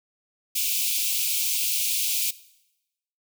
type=high-pass noise; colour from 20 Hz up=white; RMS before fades=-25 dBFS; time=0.55-2.31 s; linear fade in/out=10 ms; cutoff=2300 Hz; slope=96 dB/octave; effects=noise-tail reverb RT60 0.9 s tail -19 dB re dry